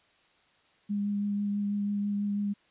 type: tone with vibrato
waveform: sine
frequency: 203.8 Hz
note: G#3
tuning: 32 cents flat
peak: -27 dBFS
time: 0.89-2.54 s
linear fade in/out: 20 ms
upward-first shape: triangle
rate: 6.1 Hz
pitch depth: 15 cents each way
effects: white hiss -65 dBFS RMS until 2.7 s + resampled to 8000 Hz